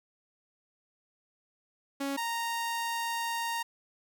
sawtooth tone pair in turn, 277.2 / 928.4 Hz, C#4 / A#5, 0 / -7 cents, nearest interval octave + major sixth, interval 2093 cents, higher second, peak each -27 dBFS, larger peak neither, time 2-2.17 / 2.17-3.63 s, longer second, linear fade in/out 10 ms, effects none

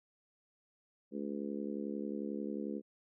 harmonic tone, 71.2 Hz, C#2, 47 cents sharp, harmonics 3 / 4 / 5 / 6 / 7, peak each -40 / -42 / -44 / -46 / -47 dBFS, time 1.11-2.82 s, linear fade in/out 50 ms, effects none

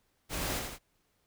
pink noise with echo, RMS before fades -35 dBFS, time 0.29-0.62 s, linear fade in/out 50 ms, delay 84 ms, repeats 2, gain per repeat -4 dB, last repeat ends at 0.788 s, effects pink hiss -74 dBFS RMS until 1.26 s

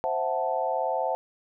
sine chord, F# half-diminished seventh, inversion second, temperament equal, 523.3 / 659.3 / 740 / 880 Hz, C5 / E5 / F#5 / A5, 0 / 0 / 0 / 0 cents, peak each -30 dBFS, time 0.04-1.15 s, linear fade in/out 0 ms, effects none

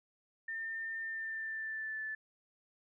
sine tone with pitch glide, 1805 to 1748.6 Hz, A6 to A6, +44 to -11 cents, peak -37 dBFS, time 0.48-2.15 s, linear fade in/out 5 ms, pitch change -55 cents, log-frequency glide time 1.02-2.03 s, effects none

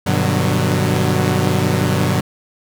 sawtooth chord, G major seventh, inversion none, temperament equal with one note detuned, 98 / 123.47 / 149.66 / 185 Hz, G2 / B2 / D3 / F#3, 0 / 0 / +33 / 0 cents, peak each -16 dBFS, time 0.06-2.21 s, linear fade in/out 10 ms, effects none

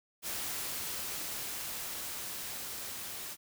white noise with level ramp, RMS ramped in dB -37 to -42 dBFS, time 0.22-3.37 s, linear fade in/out 50 ms, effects none

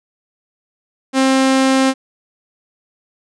sawtooth tone, 265.3 Hz, C4, 24 cents sharp, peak -7 dBFS, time 1.13-1.94 s, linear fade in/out 50 ms, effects resampled to 22050 Hz

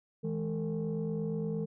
sine tone cluster, 162 / 210.6 / 451 Hz, E3 / G#3 / A4, -30 / +24 / +43 cents, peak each -33 / -35 / -35 dBFS, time 0.23-1.66 s, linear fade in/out 20 ms, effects tanh soft clip ceiling -26 dBFS

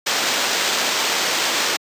white noise with sample-and-hold, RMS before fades -20 dBFS, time 0.06-1.77 s, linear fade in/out 10 ms, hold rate 11025 Hz, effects high-pass 300 Hz 12 dB/octave + resampled to 32000 Hz

